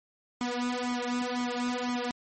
sawtooth tone with flanger, 245.6 Hz, B3, 9 cents flat, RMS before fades -31 dBFS, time 0.41-2.11 s, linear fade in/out 0 ms, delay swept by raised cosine 0.9 to 3.3 ms, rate 2 Hz, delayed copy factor +0.9, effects MP3 32 kbps

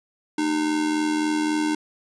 square tone with amplitude modulation, 304.4 Hz, D#4, 38 cents flat, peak -19 dBFS, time 0.38-1.75 s, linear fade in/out 5 ms, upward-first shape sine, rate 83.7 Hz, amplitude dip 55%, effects resampled to 22050 Hz

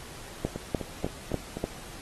two click trains, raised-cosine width 2 ms, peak -13 / -20 dBFS, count 5 / 5, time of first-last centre 0.45-1.64 / 0.56-1.57 s, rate 3.36 / 3.96 Hz, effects pink hiss -45 dBFS RMS until 2.01 s + AAC 32 kbps

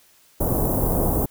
pink band-stop noise, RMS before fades -21 dBFS, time 0.4-1.26 s, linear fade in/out 10 ms, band 820 to 12000 Hz, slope 24 dB/octave, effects white hiss -56 dBFS RMS until 1.3 s

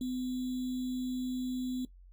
sine tone with sample-and-hold, 253.5 Hz, B3, 45 cents sharp, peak -32 dBFS, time 0.01-1.85 s, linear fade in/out 2 ms, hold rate 3675 Hz, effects noise-tail reverb RT60 0.1 s tail -17 dB re dry + added 45 Hz sine -52 dBFS peak until 2.12 s

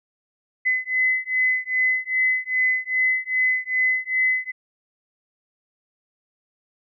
sine beating tone pair, 2024 / 2026.5 Hz, B6 / B6, +42 / +44 cents, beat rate 2.5 Hz, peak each -22 dBFS, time 0.65-4.52 s, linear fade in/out 20 ms, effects none

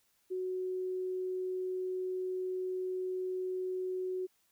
sine tone, 370 Hz, F#4, in tune, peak -33 dBFS, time 0.3-4.27 s, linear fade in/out 20 ms, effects white hiss -73 dBFS RMS until 4.51 s

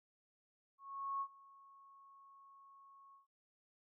sine tone with ADSR envelope, 1100 Hz, C#6, 14 cents flat, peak -36 dBFS, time 0.78-3.27 s, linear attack 430 ms, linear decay 65 ms, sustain -23 dB, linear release 130 ms, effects none

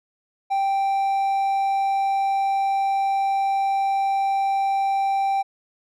triangle tone, 784 Hz, G5, in tune, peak -17 dBFS, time 0.5-5.43 s, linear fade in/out 20 ms, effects none

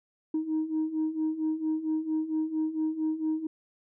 sine beating tone pair, 311.1 / 315.5 Hz, D#4 / D#4, 0 / +24 cents, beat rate 4.4 Hz, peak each -31 / -27 dBFS, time 0.34-3.47 s, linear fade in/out 5 ms, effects tanh soft clip ceiling -22 dBFS

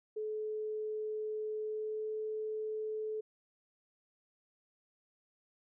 sine tone with pitch glide, 430 to 432.7 Hz, A4 to A4, -40 to -29 cents, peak -35 dBFS, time 0.16-3.21 s, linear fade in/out 10 ms, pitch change +11 cents, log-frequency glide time 1.63-2.12 s, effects none

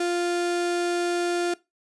35% pulse tone, 349.2 Hz, F4, in tune, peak -21 dBFS, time 0-1.54 s, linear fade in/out 5 ms, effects noise-tail reverb RT60 0.2 s tail -19 dB re dry + resampled to 24000 Hz

